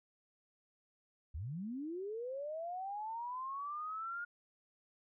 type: linear sweep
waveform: sine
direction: up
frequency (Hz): 63.4 to 1431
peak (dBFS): -39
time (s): 1.34-4.25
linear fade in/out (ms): 10
effects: none